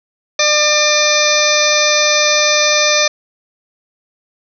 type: harmonic tone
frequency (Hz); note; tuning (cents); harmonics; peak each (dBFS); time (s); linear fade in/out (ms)
599; D5; +34; 1 / 2 / 3 / 4 / 6 / 7 / 8 / 9 / 10; -16 / -21 / -20 / -17 / -19 / -22 / -21 / -22 / -17; 0.39-3.08; 5
effects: none